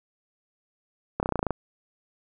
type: slowing click train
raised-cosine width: 1 ms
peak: -11 dBFS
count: 10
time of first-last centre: 1.2-1.507 s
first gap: 29 ms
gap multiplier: 1.04
effects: none